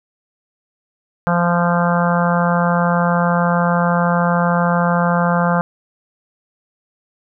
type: harmonic tone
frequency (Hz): 173.3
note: F3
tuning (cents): -13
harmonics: 1 / 3 / 4 / 5 / 6 / 7 / 8 / 9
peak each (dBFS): -16 / -21 / -22 / -23 / -24 / -24 / -25 / -26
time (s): 1.27-5.61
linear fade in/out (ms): 0
effects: none